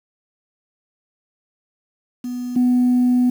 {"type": "tone pair in turn", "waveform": "sine", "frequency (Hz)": [246.9, 248.1], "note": ["B3", "B3"], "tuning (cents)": [0, 8], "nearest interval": "unison", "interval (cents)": 8, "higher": "second", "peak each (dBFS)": [-23, -11], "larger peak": "second", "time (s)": [[2.24, 2.56], [2.56, 3.3]], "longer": "second", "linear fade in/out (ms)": 5, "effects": ["tanh soft clip ceiling -10 dBFS", "7-bit"]}